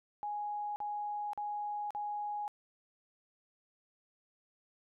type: tone bursts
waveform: sine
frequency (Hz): 830.6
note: G#5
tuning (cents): 0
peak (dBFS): -35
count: 4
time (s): 0.23-2.479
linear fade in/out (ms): 0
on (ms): 530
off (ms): 43
effects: none